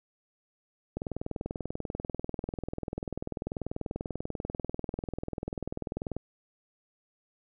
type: click train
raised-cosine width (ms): 2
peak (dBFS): -20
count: 107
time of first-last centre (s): 0.97-6.166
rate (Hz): 20.4
effects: none